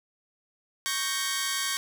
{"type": "chord", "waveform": "10% pulse", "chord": "G diminished", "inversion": "second", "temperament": "equal", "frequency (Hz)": [1108.7, 1568, 1864.7], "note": ["Db6", "G6", "Bb6"], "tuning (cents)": [0, 0, 0], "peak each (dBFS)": -23, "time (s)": [0.86, 1.77], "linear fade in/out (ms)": 0, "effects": []}